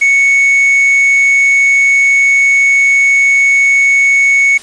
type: tone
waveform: triangle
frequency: 2217 Hz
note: C#7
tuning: in tune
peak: -4 dBFS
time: 0.01-4.58 s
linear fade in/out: 10 ms
effects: white hiss -33 dBFS RMS until 4.62 s + resampled to 22050 Hz